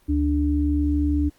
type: tone pair together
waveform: sine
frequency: 73.42 / 293.7 Hz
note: D2 / D4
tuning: 0 / 0 cents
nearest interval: 2 octaves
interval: 2400 cents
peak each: -21 dBFS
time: 0.08-1.3 s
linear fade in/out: 20 ms
effects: pink hiss -60 dBFS RMS until 1.38 s + Opus 32 kbps